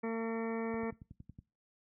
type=harmonic tone; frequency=226.7 Hz; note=A#3; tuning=48 cents flat; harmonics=1 / 2 / 3 / 4 / 5 / 6 / 8 / 9 / 10; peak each=-36 / -37 / -47 / -46 / -49 / -51 / -50 / -54 / -51 dBFS; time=0.03-0.91 s; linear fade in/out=10 ms
type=click train; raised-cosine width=5 ms; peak=-36 dBFS; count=8; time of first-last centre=0.74-1.388 s; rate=10.8 Hz
effects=noise-tail reverb RT60 0.3 s tail -22 dB re dry + high-pass 60 Hz 12 dB/octave